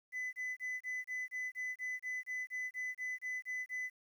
sine tone bursts, 2007 Hz, B6, 27 cents sharp, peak -34 dBFS, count 16, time 0.12-3.9 s, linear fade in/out 50 ms, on 210 ms, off 28 ms, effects tanh soft clip ceiling -36 dBFS + 11-bit

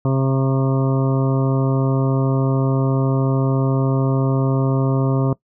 harmonic tone with a mistuned harmonic, 133.8 Hz, C3, 39 cents sharp, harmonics 1 / 2 / 3 / 4 / 5 / 7 / 8 / 9, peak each -16 / -22 / -26 / -28 / -30 / -33 / -34 / -35 dBFS, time 0.05-5.33 s, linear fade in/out 2 ms, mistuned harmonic 8, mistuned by +22 cents, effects noise-tail reverb RT60 0.1 s tail -21 dB re dry

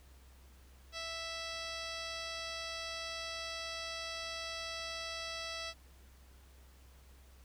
10% pulse tone with low-pass filter, 659.3 Hz, E5, in tune, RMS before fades -42 dBFS, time 0.92-5.74 s, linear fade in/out 50 ms, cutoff 5800 Hz, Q 5, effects added 65 Hz sine -57 dBFS peak until 7.44 s + pink hiss -65 dBFS RMS until 7.44 s

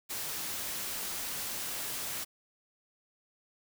white noise, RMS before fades -37 dBFS, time 0.09-2.25 s, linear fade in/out 20 ms, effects none

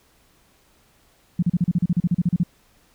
sine tone bursts, 174.61 Hz, F3, in tune, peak -15 dBFS, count 15, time 1.39-2.434 s, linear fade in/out 5 ms, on 36 ms, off 36 ms, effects pink hiss -59 dBFS RMS until 2.94 s

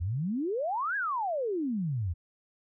sine exponential two-way sweep, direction up then down, 78.8 to 1697 to 78.8 Hz, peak -28 dBFS, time 0-2.14 s, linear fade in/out 20 ms, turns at 0.96 s, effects none

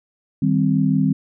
sine chord, C minor, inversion first, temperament equal, 155.56 / 196 / 261.6 Hz, Eb3 / G3 / C4, 0 / 0 / 0 cents, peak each -19 dBFS, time 0.42-1.13 s, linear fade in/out 5 ms, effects none

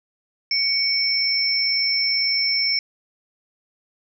sine tone pair together, 2240 / 5371 Hz, C#7 / E8, +18 / +32 cents, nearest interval octave + minor third, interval 1514 cents, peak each -24 / -19 dBFS, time 0.51-2.79 s, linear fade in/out 2 ms, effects none

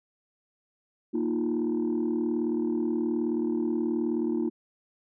sine chord, Bb suspended fourth, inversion none, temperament just, 233.1 / 310.8 / 349.6 Hz, Bb3 / Eb4 / F4, 0 / -2 / +2 cents, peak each -28 dBFS, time 1.13-4.5 s, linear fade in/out 20 ms, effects tanh soft clip ceiling -20 dBFS

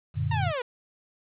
sine chord, Gb augmented, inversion none, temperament equal, 92.5 / 116.54 / 146.83 Hz, Gb2 / Bb2 / D3, 0 / 0 / 0 cents, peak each -29 dBFS, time 0.14-0.53 s, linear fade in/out 50 ms
sawtooth linear sweep, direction down, 939 to 466.4 Hz, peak -24 dBFS, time 0.31-0.62 s, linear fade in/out 5 ms
effects resampled to 8000 Hz + 9-bit

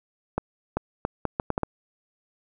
accelerating click train, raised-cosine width 1 ms, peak -10 dBFS, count 8, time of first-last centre 0.38-1.633 s, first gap 390 ms, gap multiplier 0.72, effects none

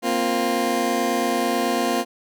20% pulse chord, Bb suspended second, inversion none, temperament just, 233.1 / 262.2 / 349.6 Hz, Bb3 / C4 / F4, 0 / +4 / +2 cents, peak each -20 dBFS, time 0.02-2.05 s, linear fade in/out 50 ms, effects none

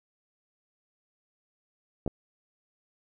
clicks, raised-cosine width 2 ms, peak -18 / -17 dBFS, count 2, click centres 2.063 / 2.077 s, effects none

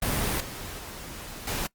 pink noise with level steps, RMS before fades -27 / -38 / -40 / -30 dBFS, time 0.02-1.67 s, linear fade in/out 5 ms, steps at 0.4 / 0.78 / 1.47 s, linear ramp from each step 5 ms, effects noise-tail reverb RT60 0.1 s tail -22 dB re dry + Opus 32 kbps

